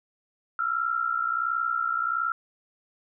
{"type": "tone pair together", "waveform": "sine", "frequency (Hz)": [1327.6, 1389], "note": ["E6", "F6"], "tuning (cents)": [12, -10], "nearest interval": "minor second", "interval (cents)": 78, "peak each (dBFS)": -27, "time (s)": [0.59, 2.32], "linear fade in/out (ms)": 2, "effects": []}